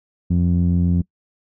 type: tone with low-pass filter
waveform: sawtooth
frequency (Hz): 87.31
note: F2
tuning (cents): 0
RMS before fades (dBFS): -17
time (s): 0.3-1.02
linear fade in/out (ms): 10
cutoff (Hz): 200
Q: 3.1
effects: noise-tail reverb RT60 0.1 s tail -24 dB re dry